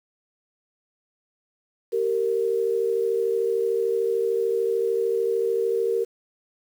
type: tone pair together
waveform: sine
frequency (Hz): 388.1 / 461.5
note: G4 / A#4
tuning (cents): -17 / -17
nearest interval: minor third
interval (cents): 300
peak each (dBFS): -25 / -22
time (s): 1.92-6.05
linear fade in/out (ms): 20
effects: 8-bit